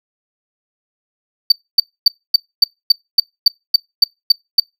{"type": "tone bursts", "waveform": "triangle", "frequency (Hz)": 4600, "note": "D8", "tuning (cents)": -37, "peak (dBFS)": -3, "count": 12, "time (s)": [1.5, 4.6], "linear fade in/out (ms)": 5, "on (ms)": 20, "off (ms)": 260, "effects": ["noise-tail reverb RT60 0.2 s tail -25 dB re dry"]}